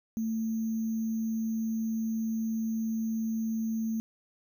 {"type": "tone with sample-and-hold", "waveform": "sine", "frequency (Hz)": 222.9, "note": "A3", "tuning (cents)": 23, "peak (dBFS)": -28, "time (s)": [0.17, 4], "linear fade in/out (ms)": 0, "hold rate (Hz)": 6300, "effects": []}